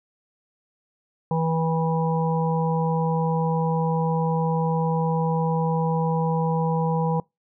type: harmonic tone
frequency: 162.8 Hz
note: E3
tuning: 21 cents flat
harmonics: 1 / 3 / 5 / 6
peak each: -22 / -27 / -29 / -30 dBFS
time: 1.31-7.2 s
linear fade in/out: 2 ms
effects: noise-tail reverb RT60 0.2 s tail -25 dB re dry